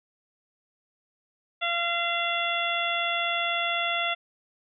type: harmonic tone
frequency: 686 Hz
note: F5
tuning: 31 cents flat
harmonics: 1 / 2 / 3 / 4 / 5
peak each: -31 / -31 / -31 / -31 / -31 dBFS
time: 1.61-4.15 s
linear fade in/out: 20 ms
effects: none